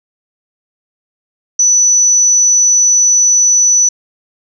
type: tone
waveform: sine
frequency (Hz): 5960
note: F#8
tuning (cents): +12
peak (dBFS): -6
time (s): 1.59-3.89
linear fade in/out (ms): 5
effects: none